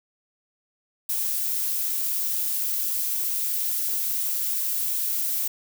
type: noise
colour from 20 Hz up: violet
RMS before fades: -26 dBFS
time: 1.09-5.48 s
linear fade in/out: 5 ms
effects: none